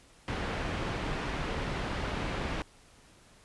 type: low-pass noise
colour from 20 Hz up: pink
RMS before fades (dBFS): -34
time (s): 0.28-2.62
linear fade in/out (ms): 0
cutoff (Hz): 2800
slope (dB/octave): 12
effects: pink hiss -59 dBFS RMS until 3.44 s + resampled to 24000 Hz